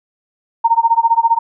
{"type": "tone with tremolo", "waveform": "sine", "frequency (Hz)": 920, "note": "A#5", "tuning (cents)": -23, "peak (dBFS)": -6, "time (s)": [0.64, 1.39], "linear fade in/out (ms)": 10, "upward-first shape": "sine", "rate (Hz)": 15, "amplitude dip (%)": 95, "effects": []}